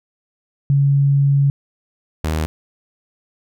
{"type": "tone pair in turn", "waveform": ["sine", "sawtooth"], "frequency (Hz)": [140, 78.57], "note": ["C#3", "D#2"], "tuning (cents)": [18, 17], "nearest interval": "minor seventh", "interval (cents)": 1001, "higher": "first", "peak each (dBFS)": [-11, -14], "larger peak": "first", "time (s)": [[0.7, 1.5], [2.24, 2.46]], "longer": "first", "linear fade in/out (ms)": 0, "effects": []}